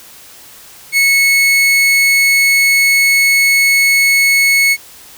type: tone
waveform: 40% pulse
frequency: 2200 Hz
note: C#7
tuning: 14 cents flat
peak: -7 dBFS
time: 0.92-4.77 s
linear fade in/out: 50 ms
effects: white hiss -38 dBFS RMS until 5.17 s